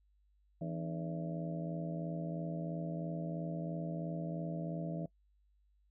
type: harmonic tone with a mistuned harmonic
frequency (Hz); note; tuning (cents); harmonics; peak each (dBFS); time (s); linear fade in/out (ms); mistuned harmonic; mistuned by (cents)
83; E2; +12; 2 / 3 / 4 / 5 / 6 / 7 / 8; -38 / -50 / -45 / -53 / -52 / -47 / -46; 0.61-5.06; 5; 4; -150
effects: noise-tail reverb RT60 0.1 s tail -22 dB re dry + added 50 Hz sine -68 dBFS peak until 5.9 s